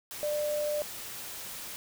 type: tone in noise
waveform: sine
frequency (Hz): 595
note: D5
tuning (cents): +22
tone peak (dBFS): -28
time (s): 0.23-0.82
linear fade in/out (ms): 0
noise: white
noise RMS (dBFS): -41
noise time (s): 0.11-1.76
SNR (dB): +10
effects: none